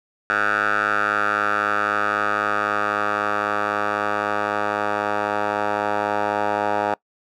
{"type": "tone with band-pass filter sweep", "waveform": "10% pulse", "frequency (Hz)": 103.83, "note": "G#2", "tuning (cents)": 0, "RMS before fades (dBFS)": -22, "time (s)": [0.3, 6.94], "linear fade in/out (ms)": 0, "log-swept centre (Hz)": [1400, 930], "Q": 4.8, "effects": ["noise-tail reverb RT60 0.1 s tail -23 dB re dry"]}